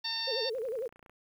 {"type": "harmonic tone", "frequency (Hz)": 907, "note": "A#5", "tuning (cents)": -48, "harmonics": [1, 2, 3, 4, 5, 6], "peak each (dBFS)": [-44, -43, -44, -38, -34, -43], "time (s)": [0.04, 0.5], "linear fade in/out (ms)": 10}
{"type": "tone with vibrato", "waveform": "sine", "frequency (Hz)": 482.3, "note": "B4", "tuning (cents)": -41, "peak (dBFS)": -32, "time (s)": [0.27, 0.88], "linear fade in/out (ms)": 10, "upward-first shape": "sine", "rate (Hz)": 11, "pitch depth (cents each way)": 200}
{"type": "click train", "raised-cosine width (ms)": 0.5, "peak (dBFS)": -39, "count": 17, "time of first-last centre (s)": [0.55, 1.096], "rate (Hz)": 29.3}
{"effects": ["10-bit"]}